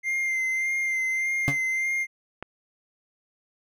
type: tone with vibrato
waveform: triangle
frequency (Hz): 2093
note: C7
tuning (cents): 0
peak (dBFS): -22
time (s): 0.03-2.07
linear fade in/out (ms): 50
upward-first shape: sine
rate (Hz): 1.7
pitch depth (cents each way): 24
type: tone with exponential decay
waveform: 30% pulse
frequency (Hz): 140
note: C#3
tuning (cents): +18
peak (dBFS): -16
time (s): 1.48-1.59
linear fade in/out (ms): 0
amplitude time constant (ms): 22
type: click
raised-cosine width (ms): 0.5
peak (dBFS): -19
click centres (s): 2.426
effects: none